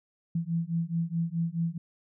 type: beating tone pair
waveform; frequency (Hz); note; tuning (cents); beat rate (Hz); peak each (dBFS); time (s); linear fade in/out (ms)
sine; 164.81 / 169.51; E3 / E3; 0 / +49; 4.7; -30; 0.35-1.78; 5
effects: none